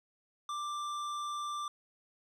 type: tone with hard clipping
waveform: triangle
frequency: 1180 Hz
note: D6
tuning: 8 cents sharp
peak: -37 dBFS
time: 0.49-1.68 s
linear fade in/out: 2 ms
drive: 16 dB
effects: none